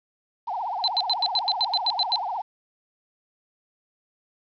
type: tone with vibrato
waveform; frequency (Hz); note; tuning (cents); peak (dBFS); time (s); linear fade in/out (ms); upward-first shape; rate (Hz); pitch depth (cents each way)
sine; 827; G#5; -8; -26; 0.47-2.42; 10; triangle; 16; 300
type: tone bursts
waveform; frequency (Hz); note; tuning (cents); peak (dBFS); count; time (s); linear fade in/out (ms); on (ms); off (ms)
sine; 4055; B7; +45; -19; 11; 0.84-2.158; 0; 38; 90
effects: resampled to 11025 Hz + 9-bit